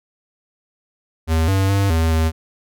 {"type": "tone with pitch steps", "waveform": "square", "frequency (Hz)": [80.6, 96.6, 98.8, 81.3, 80.3], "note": ["E2", "G2", "G2", "E2", "E2"], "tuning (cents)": [-38, -25, 14, -23, -45], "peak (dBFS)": -15, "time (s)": [1.27, 2.32], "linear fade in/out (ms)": 50, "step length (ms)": 210, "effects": []}